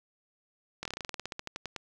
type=slowing click train; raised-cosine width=0.2 ms; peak=-19 dBFS; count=18; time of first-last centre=0.83-1.763 s; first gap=23 ms; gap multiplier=1.1; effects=none